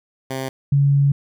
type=tone pair in turn; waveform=10% pulse / sine; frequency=132.4 / 140.69 Hz; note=C3 / C#3; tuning=+21 / +26 cents; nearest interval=minor second; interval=105 cents; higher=second; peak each=-16 / -12 dBFS; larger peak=second; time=0.3-0.49 / 0.72-1.12 s; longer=second; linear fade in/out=5 ms; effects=none